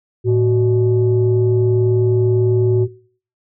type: tone pair together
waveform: sine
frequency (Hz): 111.5 / 372.6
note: A2 / F#4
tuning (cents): +23 / +12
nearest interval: octave + major sixth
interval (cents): 2089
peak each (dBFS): -13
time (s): 0.24-2.88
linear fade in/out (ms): 50
effects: noise-tail reverb RT60 0.5 s tail -22 dB re dry + tanh soft clip ceiling -6 dBFS